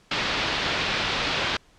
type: low-pass noise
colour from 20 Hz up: white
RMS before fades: -26 dBFS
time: 0.11-1.57 s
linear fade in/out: 5 ms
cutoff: 4100 Hz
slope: 24 dB/octave
effects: pink hiss -58 dBFS RMS until 1.78 s + low-pass 7000 Hz 12 dB/octave